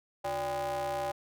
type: ring-modulated tone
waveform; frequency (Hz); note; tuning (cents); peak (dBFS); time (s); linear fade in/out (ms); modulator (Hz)
square; 109.7; A2; -5; -29; 0.24-1.12; 10; 690
effects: none